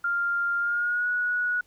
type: tone with pitch glide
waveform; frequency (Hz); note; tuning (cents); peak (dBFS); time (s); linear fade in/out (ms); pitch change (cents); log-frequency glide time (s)
sine; 1396.9 to 1463; F6 to F#6; 0 to -20; -23; 0.04-1.61; 5; +80; 0.59-1.08
effects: pink hiss -63 dBFS RMS until 1.66 s